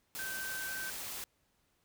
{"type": "tone in noise", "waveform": "sine", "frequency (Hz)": 1546, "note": "G6", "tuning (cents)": -24, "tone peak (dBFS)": -39, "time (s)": [0.19, 0.9], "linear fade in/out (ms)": 0, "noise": "white", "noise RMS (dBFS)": -42, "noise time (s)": [0.15, 1.24], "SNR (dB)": 0, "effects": ["pink hiss -75 dBFS RMS until 1.84 s"]}